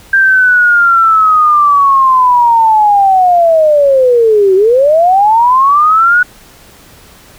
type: linear two-way sweep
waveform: sine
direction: down then up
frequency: 1590 to 370 to 1478 Hz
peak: -4 dBFS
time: 0.13-6.23 s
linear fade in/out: 5 ms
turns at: 4.55 s
effects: pink hiss -39 dBFS RMS until 7.38 s